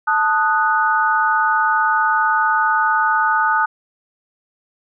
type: chord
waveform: sine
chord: D# diminished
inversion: second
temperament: equal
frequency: 880 / 1244.5 / 1480 Hz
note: A5 / D#6 / F#6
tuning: 0 / 0 / 0 cents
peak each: -18 dBFS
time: 0.07-3.66 s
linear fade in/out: 10 ms
effects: none